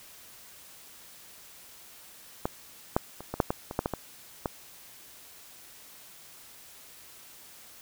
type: clicks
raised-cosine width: 1 ms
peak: -13 / -8 / -26 / -18 / -7 / -13 / -21 / -11 / -13 / -16 / -14 dBFS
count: 11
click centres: 2.455 / 2.965 / 3.206 / 3.34 / 3.402 / 3.505 / 3.711 / 3.791 / 3.859 / 3.937 / 4.458 s
effects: white hiss -51 dBFS RMS until 7.81 s